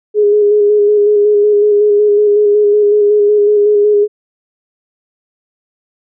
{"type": "tone with vibrato", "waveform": "sine", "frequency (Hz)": 415.3, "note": "G#4", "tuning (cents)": 0, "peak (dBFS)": -6, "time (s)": [0.14, 4.08], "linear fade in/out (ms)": 50, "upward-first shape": "square", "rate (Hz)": 5.4, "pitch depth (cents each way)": 20, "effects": []}